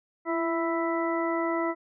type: harmonic tone with a mistuned harmonic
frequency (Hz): 330.3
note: E4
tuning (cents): +4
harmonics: 1 / 2 / 3 / 4 / 6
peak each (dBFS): -28 / -31 / -33 / -34 / -36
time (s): 0.25-1.75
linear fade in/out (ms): 50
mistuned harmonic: 1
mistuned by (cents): +28
effects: none